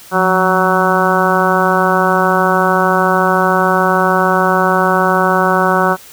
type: harmonic tone with a mistuned harmonic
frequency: 186.7 Hz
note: F#3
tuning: 16 cents sharp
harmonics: 1 / 2 / 3 / 4 / 5 / 6 / 7 / 8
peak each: -18 / -18 / -18 / -18 / -18 / -18 / -18 / -18 dBFS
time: 0.11-5.97 s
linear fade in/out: 50 ms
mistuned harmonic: 1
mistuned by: -80 cents
effects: white hiss -38 dBFS RMS until 6.12 s